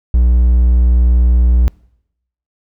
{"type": "tone", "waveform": "triangle", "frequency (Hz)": 60.5, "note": "B1", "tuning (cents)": -35, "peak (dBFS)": -5, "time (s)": [0.14, 1.68], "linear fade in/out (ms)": 0, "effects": ["noise-tail reverb RT60 0.8 s tail -25 dB re dry"]}